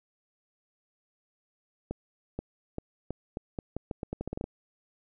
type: accelerating click train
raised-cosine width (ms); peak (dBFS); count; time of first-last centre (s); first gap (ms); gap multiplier
2; -20; 16; 1.91-4.441; 480; 0.82
effects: none